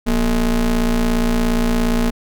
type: ring-modulated tone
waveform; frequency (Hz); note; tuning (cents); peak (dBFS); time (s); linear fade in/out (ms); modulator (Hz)
square; 104.4; G#2; +10; -12; 0.06-2.11; 20; 133
effects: none